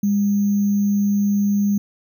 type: tone with sample-and-hold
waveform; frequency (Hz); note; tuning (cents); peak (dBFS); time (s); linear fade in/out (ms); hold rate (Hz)
sine; 202.7; G#3; -42; -15; 0.03-1.78; 5; 6300
effects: none